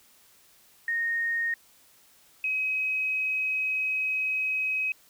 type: tone pair in turn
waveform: sine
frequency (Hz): 1853 / 2538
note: A#6 / D#7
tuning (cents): -11 / +34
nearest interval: perfect fourth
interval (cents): 545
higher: second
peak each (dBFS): -25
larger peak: neither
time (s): 0.88-1.54 / 2.44-4.92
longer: second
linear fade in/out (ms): 2
effects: white hiss -59 dBFS RMS until 5.09 s